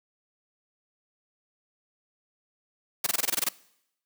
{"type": "noise bursts", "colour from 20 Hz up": "white", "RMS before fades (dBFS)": -25, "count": 10, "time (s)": [3.04, 3.489], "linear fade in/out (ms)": 5, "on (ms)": 26, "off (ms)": 21, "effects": ["noise-tail reverb RT60 0.8 s tail -22 dB re dry", "high-pass 200 Hz 12 dB/octave"]}